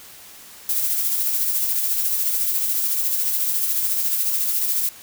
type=noise with tremolo; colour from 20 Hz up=violet; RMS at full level=-20 dBFS; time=0.69-4.89 s; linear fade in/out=2 ms; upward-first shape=sine; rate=14 Hz; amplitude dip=35%; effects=white hiss -43 dBFS RMS until 5.02 s